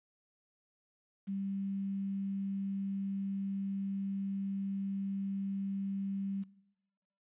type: tone with quantisation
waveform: sine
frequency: 196.1 Hz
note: G3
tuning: 1 cent sharp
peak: -34 dBFS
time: 1.27-6.44 s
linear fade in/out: 20 ms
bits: 10
effects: noise-tail reverb RT60 1.0 s tail -21 dB re dry + resampled to 8000 Hz